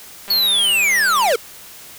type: click train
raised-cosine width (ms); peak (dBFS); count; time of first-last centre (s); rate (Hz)
0.3; -18; 209; 0.28-1.325; 199
type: linear sweep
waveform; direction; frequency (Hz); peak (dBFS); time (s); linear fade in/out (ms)
square; down; 4435 to 420; -14; 0.3-1.36; 5
effects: white hiss -39 dBFS RMS until 1.98 s